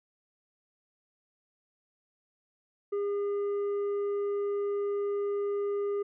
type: tone with tanh clipping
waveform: sine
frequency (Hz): 405.5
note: G#4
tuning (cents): -41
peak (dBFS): -29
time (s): 2.92-6.03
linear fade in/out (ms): 10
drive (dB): 5
effects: none